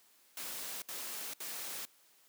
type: noise bursts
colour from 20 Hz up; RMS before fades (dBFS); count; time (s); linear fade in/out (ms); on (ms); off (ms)
white; -42; 3; 0.37-1.852; 2; 450; 66
effects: white hiss -66 dBFS RMS until 2.28 s + high-pass 200 Hz 12 dB/octave